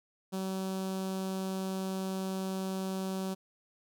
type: tone with notch filter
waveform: sawtooth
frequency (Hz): 190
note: F#3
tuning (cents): +46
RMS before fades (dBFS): -35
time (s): 0.32-3.35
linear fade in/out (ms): 20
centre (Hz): 2000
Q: 1.1
effects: none